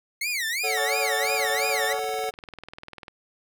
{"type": "tone with vibrato", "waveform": "sawtooth", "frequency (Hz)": 2089, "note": "C7", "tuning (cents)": -3, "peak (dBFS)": -22, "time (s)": [0.21, 1.93], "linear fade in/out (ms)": 5, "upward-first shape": "sine", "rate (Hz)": 2.9, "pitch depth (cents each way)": 290}
{"type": "chord", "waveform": "square", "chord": "F# minor", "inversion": "first", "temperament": "equal", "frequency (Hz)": [440, 554.4, 740], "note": ["A4", "C#5", "F#5"], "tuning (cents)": [0, 0, 0], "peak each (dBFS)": [-31, -35, -30], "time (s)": [0.63, 2.31], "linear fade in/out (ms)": 20}
{"type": "harmonic tone", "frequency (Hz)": 282.2, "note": "C#4", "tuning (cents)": 31, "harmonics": [2, 3, 4, 5, 6], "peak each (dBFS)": [-32, -36, -38, -40, -42], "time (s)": [0.77, 1.99], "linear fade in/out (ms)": 2}
{"type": "click train", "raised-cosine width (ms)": 0.3, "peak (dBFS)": -24, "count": 38, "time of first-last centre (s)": [1.25, 3.082], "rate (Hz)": 20.2}
{"effects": []}